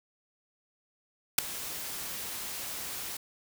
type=noise with ADSR envelope; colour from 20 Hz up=white; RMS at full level=-17 dBFS; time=1.38-3.17 s; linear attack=7 ms; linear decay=3 ms; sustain=-21 dB; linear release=4 ms; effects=none